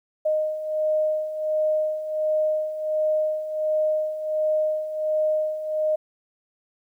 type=beating tone pair; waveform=sine; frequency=617 / 618.4 Hz; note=D#5 / D#5; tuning=-15 / -11 cents; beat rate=1.4 Hz; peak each=-28 / -22 dBFS; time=0.25-5.96 s; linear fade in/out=10 ms; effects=10-bit